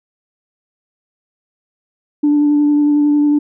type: tone with vibrato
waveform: sine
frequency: 293.7 Hz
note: D4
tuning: in tune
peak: -8 dBFS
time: 2.23-3.39 s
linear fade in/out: 10 ms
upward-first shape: sine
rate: 11 Hz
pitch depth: 13 cents each way
effects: tanh soft clip ceiling -6 dBFS